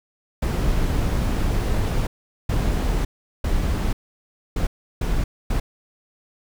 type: noise bursts at uneven times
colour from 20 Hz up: brown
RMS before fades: -21 dBFS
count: 6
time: 0.42-2.07 / 2.49-3.05 / 3.44-3.93 / 4.56-4.67 / 5.01-5.24 / 5.5-5.6 s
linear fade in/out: 5 ms
effects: none